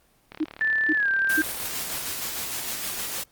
click train, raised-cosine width 0.3 ms, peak -23 dBFS, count 61, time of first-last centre 0.32-1.955 s, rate 36.7 Hz
sine tone bursts, 311.1 Hz, D#4, in tune, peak -21 dBFS, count 3, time 0.4-1.418 s, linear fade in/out 10 ms, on 46 ms, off 440 ms
sine tone with pitch glide, 1760 to 1577.1 Hz, A6 to G6, 0 to +10 cents, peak -20 dBFS, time 0.61-1.42 s, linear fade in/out 0 ms, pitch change -190 cents, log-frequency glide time 0.95-1.09 s
white noise with tremolo, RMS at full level -30 dBFS, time 1.29-3.24 s, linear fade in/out 10 ms, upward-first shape square, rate 6.5 Hz, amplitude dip 25%
effects pink hiss -62 dBFS RMS until 3.31 s + Opus 24 kbps

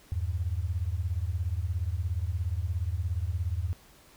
sine beating tone pair, 80.2 / 97.2 Hz, E2 / G2, -47 / -14 cents, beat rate 17 Hz, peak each -30 / -31 dBFS, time 0.12-3.73 s, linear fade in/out 0 ms, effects pink hiss -57 dBFS RMS until 4.16 s

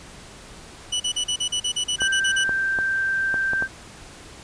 sawtooth tone bursts, 2960 Hz, F#7, in tune, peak -18 dBFS, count 13, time 0.92-2.442 s, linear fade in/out 10 ms, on 82 ms, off 38 ms
sine tone, 1568 Hz, G6, in tune, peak -20 dBFS, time 1.98-3.68 s, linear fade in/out 50 ms
clicks, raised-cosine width 1 ms, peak -15 dBFS, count 6, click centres 2.019 / 2.493 / 2.788 / 3.342 / 3.534 / 3.624 s
effects pink hiss -43 dBFS RMS until 4.43 s + resampled to 22050 Hz

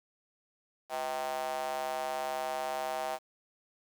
square tone with high-pass filter, 71 Hz, C#2, 42 cents sharp, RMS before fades -35 dBFS, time 0.89-3.19 s, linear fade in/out 50 ms, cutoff 710 Hz, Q 5.2, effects 9-bit

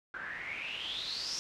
white noise with low-pass filter sweep, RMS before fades -39 dBFS, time 0.14-1.39 s, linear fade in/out 0 ms, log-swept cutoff 1500 to 5600 Hz, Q 9.8, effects none

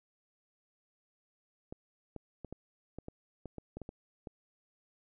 clicks, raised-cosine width 2 ms, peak -29 dBFS, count 12, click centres 1.725 / 2.163 / 2.447 / 2.526 / 2.986 / 3.084 / 3.457 / 3.583 / 3.77 / 3.817 / 3.891 / 4.272 s, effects none

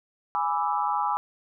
sine chord, E dominant seventh, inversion first, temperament equal, 830.6 / 987.8 / 1174.7 / 1318.5 Hz, G#5 / B5 / D6 / E6, 0 / 0 / 0 / 0 cents, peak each -27 / -28 / -30 / -32 dBFS, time 0.35-1.17 s, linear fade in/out 0 ms, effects none

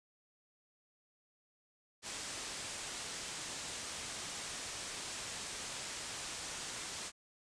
white low-pass noise, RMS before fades -44 dBFS, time 2.02-7.12 s, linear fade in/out 50 ms, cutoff 8900 Hz, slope 48 dB/octave, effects none

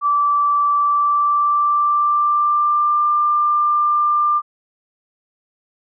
sine tone with pitch glide, 1162 to 1191.9 Hz, D6 to D6, -19 to +25 cents, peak -13 dBFS, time 0.01-4.42 s, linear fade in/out 50 ms, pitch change +44 cents, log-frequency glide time 0.76-3.08 s, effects none

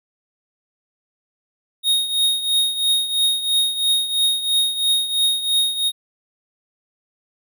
square tone with tremolo, 3729 Hz, A#7, in tune, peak -14 dBFS, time 1.83-5.92 s, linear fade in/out 50 ms, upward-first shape triangle, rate 3 Hz, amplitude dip 75%, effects none

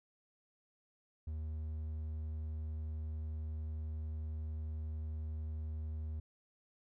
triangle tone, 77.78 Hz, D#2, in tune, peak -36 dBFS, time 1.27-6.2 s, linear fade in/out 5 ms, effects none

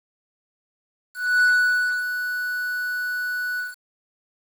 triangle tone with ADSR envelope, 1480 Hz, F#6, in tune, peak -12 dBFS, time 1.14-3.76 s, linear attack 280 ms, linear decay 610 ms, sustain -10 dB, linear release 170 ms, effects 7-bit

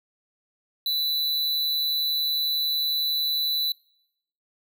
square tone with amplitude modulation, 3980 Hz, B7, 13 cents sharp, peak -22 dBFS, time 0.86-3.72 s, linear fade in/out 2 ms, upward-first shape sine, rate 151 Hz, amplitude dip 40%, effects noise-tail reverb RT60 0.8 s tail -24 dB re dry

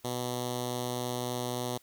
5% pulse tone with notch filter, 123.47 Hz, B2, in tune, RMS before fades -34 dBFS, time 0.04-1.78 s, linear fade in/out 10 ms, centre 1500 Hz, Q 0.77, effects white hiss -63 dBFS RMS until 1.82 s

